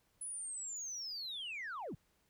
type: linear sweep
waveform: sine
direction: down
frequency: 10140 to 98 Hz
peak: -39 dBFS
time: 0.21-1.95 s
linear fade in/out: 5 ms
effects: tanh soft clip ceiling -38 dBFS + pink hiss -75 dBFS RMS until 2.29 s